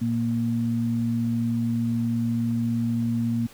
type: tone pair together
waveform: sine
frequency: 116.54 / 233.1 Hz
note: A#2 / A#3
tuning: 0 / 0 cents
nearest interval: octave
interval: 1200 cents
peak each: -27 / -23 dBFS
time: 0.01-3.47 s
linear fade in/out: 10 ms
effects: pink hiss -49 dBFS RMS until 3.53 s